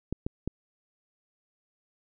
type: clicks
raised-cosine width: 3 ms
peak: -17 dBFS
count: 3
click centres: 0.126 / 0.265 / 0.476 s
effects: none